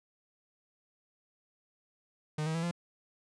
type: tone with pitch steps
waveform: 45% pulse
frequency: 152.9 / 159.12 / 165.59 / 172.32 Hz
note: D#3 / D#3 / E3 / F3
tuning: -30 / +39 / +8 / -23 cents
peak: -31 dBFS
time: 2.38-2.712 s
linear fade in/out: 5 ms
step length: 83 ms
effects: resampled to 22050 Hz